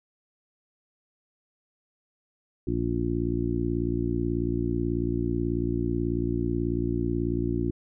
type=harmonic tone; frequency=58.27 Hz; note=A#1; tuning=in tune; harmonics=1 / 2 / 3 / 4 / 5 / 6; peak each=-32 / -31 / -35 / -34 / -30 / -30 dBFS; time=2.67-7.71 s; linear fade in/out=5 ms; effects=none